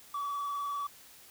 triangle tone with vibrato, 1142 Hz, D6, 49 cents flat, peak -30 dBFS, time 0.14-0.87 s, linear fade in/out 5 ms, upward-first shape sine, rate 20 Hz, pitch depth 35 cents each way, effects tanh soft clip ceiling -26 dBFS + white hiss -55 dBFS RMS until 1.3 s

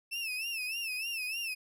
35% pulse tone with vibrato, 2637 Hz, E7, in tune, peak -32 dBFS, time 0.11-1.55 s, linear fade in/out 20 ms, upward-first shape sine, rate 3.3 Hz, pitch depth 110 cents each way, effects none

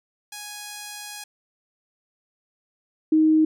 5% pulse / sine tone pair in turn, 830.6 / 313.3 Hz, G#5 / D#4, 0 / +12 cents, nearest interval octave + perfect fourth, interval 1688 cents, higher first, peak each -23 / -14 dBFS, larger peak second, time 0.32-1.24 / 3.12-3.45 s, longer first, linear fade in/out 5 ms, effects none

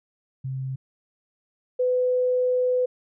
sine tone pair in turn, 132.2 / 501.9 Hz, C3 / B4, +18 / +28 cents, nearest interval octave + major seventh, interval 2310 cents, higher second, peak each -27 / -19 dBFS, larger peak second, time 0.44-0.76 / 1.79-2.86 s, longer second, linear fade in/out 10 ms, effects none

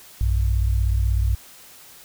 sine tone pair together, 59.6 / 96 Hz, A#1 / G2, +39 / -36 cents, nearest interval minor sixth, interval 825 cents, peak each -18 / -23 dBFS, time 0.21-1.35 s, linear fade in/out 0 ms, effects white hiss -46 dBFS RMS until 2.04 s

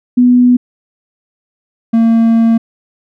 sine / triangle tone pair in turn, 246.9 / 228 Hz, B3 / A#3, 0 / -38 cents, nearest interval minor second, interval 138 cents, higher first, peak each -4 dBFS, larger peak neither, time 0.17-0.57 / 1.93-2.58 s, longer second, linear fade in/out 10 ms, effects none

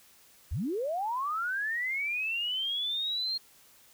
sine linear sweep, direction up, 49.89 to 4245 Hz, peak -29 dBFS, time 0.51-3.38 s, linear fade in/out 10 ms, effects white hiss -59 dBFS RMS until 3.93 s

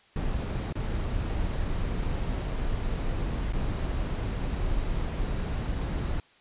brown noise with dropouts, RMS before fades -29 dBFS, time 0.16-6.2 s, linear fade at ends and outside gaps 2 ms, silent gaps 0.726-0.754 / 3.525-3.533 s, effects white hiss -59 dBFS RMS until 6.4 s + resampled to 8000 Hz

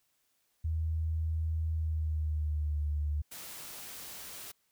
sine tone with pitch glide, 80 to 74.21 Hz, D#2 to D2, +49 to +19 cents, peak -29 dBFS, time 0.64-3.22 s, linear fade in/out 10 ms, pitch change -130 cents, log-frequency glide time 1.73-2.8 s
white noise, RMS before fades -45 dBFS, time 3.31-4.52 s, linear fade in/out 10 ms
effects white hiss -75 dBFS RMS until 4.71 s

